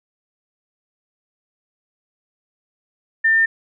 sine tone, 1801 Hz, A6, 40 cents sharp, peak -12 dBFS, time 3.24-3.46 s, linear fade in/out 10 ms, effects none

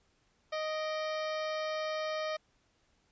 harmonic tone with a mistuned harmonic, 622.3 Hz, D#5, in tune, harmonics 1 / 2 / 3 / 4 / 5 / 6 / 7 / 8 / 9, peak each -34 / -40 / -44 / -46 / -48 / -50 / -51 / -52 / -53 dBFS, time 0.52-2.37 s, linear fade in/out 10 ms, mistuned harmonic 4, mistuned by -98 cents, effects pink hiss -72 dBFS RMS until 3.11 s + resampled to 16000 Hz

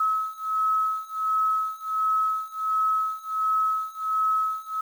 sine beating tone pair, 1287 / 1288.4 Hz, E6 / E6, -42 / -40 cents, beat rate 1.4 Hz, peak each -26 / -25 dBFS, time 0-4.81 s, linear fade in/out 5 ms, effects 8-bit

